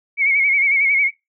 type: tone with vibrato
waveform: sine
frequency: 2217 Hz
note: C#7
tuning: in tune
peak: -13 dBFS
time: 0.17-1.11 s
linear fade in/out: 50 ms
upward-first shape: sine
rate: 11 Hz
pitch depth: 66 cents each way
effects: noise-tail reverb RT60 0.2 s tail -21 dB re dry